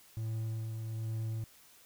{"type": "tone with tremolo", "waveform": "triangle", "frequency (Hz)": 111.4, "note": "A2", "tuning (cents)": 22, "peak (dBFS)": -31, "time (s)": [0.17, 1.44], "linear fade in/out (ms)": 0, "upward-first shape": "sine", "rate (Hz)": 1.2, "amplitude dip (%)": 35, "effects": ["white hiss -60 dBFS RMS until 1.85 s"]}